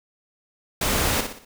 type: noise with echo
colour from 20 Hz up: pink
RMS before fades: -23 dBFS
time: 0.81-1.21 s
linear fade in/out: 5 ms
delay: 60 ms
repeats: 4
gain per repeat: -7 dB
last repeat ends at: 1.45 s
effects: none